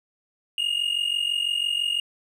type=tone pair together; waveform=triangle; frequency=2825 / 2871 Hz; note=F7 / F7; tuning=+19 / +47 cents; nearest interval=unison; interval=28 cents; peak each=-24 dBFS; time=0.58-2 s; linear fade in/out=2 ms; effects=resampled to 32000 Hz